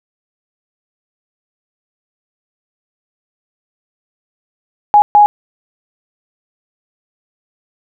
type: tone bursts at uneven times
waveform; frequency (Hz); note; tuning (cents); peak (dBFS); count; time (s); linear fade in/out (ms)
sine; 830.6; G#5; 0; -3; 2; 4.94-5.02 / 5.15-5.26; 0
effects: none